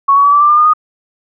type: tone with pitch steps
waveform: sine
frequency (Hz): 1108.7 / 1126.1 / 1143.8 / 1161.8 / 1180.1 / 1198.6 / 1217.5 / 1236.6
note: C#6 / C#6 / D6 / D6 / D6 / D6 / D#6 / D#6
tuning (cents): 0 / +27 / -46 / -19 / +8 / +35 / -38 / -11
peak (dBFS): -5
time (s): 0.08-0.736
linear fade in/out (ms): 10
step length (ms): 82
effects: none